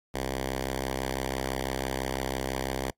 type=tone with notch filter; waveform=5% pulse; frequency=66 Hz; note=C2; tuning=16 cents sharp; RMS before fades=-32 dBFS; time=0.14-2.91 s; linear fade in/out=5 ms; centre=170 Hz; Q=1.9; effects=noise-tail reverb RT60 0.1 s tail -25 dB re dry + AAC 48 kbps

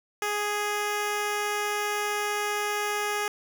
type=tone; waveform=10% pulse; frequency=415.3 Hz; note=G#4; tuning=in tune; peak=-18 dBFS; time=0.22-3.28 s; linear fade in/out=2 ms; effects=none

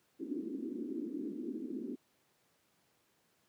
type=band-pass noise; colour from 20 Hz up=pink; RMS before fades=-40 dBFS; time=0.19-1.96 s; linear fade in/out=20 ms; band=240 to 350 Hz; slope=48 dB/octave; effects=pink hiss -73 dBFS RMS until 3.48 s + high-pass 150 Hz 12 dB/octave

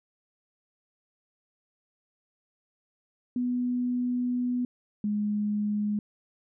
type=tone pair in turn; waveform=sine; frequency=246.9 / 208.5 Hz; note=B3 / G#3; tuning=0 / +7 cents; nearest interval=minor third; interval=293 cents; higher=first; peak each=-25 dBFS; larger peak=neither; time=3.36-4.65 / 5.04-5.99 s; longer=first; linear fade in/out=2 ms; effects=none

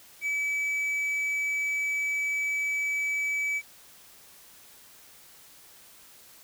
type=tone with hard clipping; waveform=sine; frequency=2293 Hz; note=D7; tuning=42 cents flat; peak=-27 dBFS; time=0.21-3.62 s; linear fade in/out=50 ms; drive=3 dB; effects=white hiss -53 dBFS RMS until 6.43 s

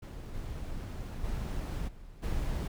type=noise with level steps; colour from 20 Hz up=brown; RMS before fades=-41 / -38 / -34 / -50 / -32 dBFS; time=0.02-2.68 s; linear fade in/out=10 ms; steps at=0.33 / 1.23 / 1.87 / 2.22 s; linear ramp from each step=20 ms; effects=none

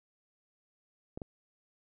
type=clicks; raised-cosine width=2 ms; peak=-26 / -26 dBFS; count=2; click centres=1.175 / 1.218 s; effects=none

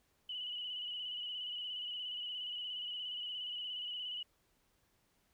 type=tone with vibrato; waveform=sine; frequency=2960 Hz; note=F#7; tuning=in tune; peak=-39 dBFS; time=0.29-4.23 s; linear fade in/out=5 ms; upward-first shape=square; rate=17 Hz; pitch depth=33 cents each way; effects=pink hiss -75 dBFS RMS until 5.33 s

